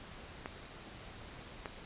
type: clicks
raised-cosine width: 0.5 ms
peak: -24 dBFS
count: 2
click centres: 0.459 / 1.658 s
effects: pink hiss -50 dBFS RMS until 1.85 s + resampled to 8000 Hz